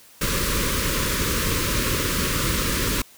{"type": "band-stop noise", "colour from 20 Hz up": "pink", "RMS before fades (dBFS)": -23, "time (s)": [0.21, 3.02], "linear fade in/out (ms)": 5, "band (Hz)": [580, 970], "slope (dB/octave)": 96, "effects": ["white hiss -50 dBFS RMS until 3.17 s"]}